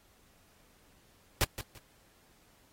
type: noise with echo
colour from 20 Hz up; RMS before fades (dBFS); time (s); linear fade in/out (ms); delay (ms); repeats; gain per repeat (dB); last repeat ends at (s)
pink; -26; 1.41-1.44; 0; 170; 2; -12; 1.78
effects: pink hiss -65 dBFS RMS until 2.72 s + AAC 48 kbps